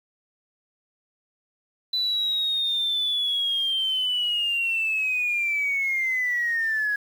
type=linear sweep; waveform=sine; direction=down; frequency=4000 to 1659 Hz; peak=-21 dBFS; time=1.93-6.96 s; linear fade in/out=5 ms; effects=tanh soft clip ceiling -17 dBFS + 8-bit